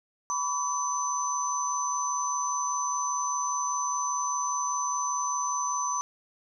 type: tone cluster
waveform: sine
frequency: 989 / 1134 / 6070 Hz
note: B5 / C#6 / F#8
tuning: +2 / +39 / +43 cents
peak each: -31 dBFS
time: 0.3-6.01 s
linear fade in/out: 0 ms
effects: none